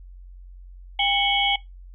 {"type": "tone cluster", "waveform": "sine", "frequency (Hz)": [800, 2217, 3012, 3278], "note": ["G5", "C#7", "F#7", "G#7"], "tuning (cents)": [35, 0, 30, -23], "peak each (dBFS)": -24, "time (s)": [0.99, 1.56], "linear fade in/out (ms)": 5, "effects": ["noise-tail reverb RT60 0.2 s tail -21 dB re dry", "added 45 Hz sine -40 dBFS peak until 1.94 s"]}